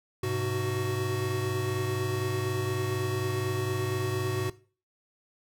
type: tone cluster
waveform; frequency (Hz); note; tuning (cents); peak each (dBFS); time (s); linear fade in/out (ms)
square; 102.9 / 127 / 372.1; G#2 / B2 / F#4; -16 / +49 / +10; -33 / -35 / -31; 0.23-4.5; 5
effects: noise-tail reverb RT60 0.4 s tail -19 dB re dry